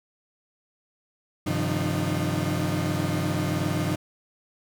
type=tone cluster; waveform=35% pulse; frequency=98.1 / 133.1 / 155.8 / 175.3 / 303.8 Hz; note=G2 / C3 / D#3 / F3 / D#4; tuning=+2 / +30 / +3 / +7 / -41 cents; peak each=-29 dBFS; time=1.46-3.96 s; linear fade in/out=10 ms; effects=none